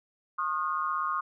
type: tone cluster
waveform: sine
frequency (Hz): 1077 / 1233 / 1424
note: C6 / D#6 / F6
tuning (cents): +50 / -16 / +33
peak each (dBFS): -31 / -30 / -37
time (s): 0.38-1.21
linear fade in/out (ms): 10
effects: none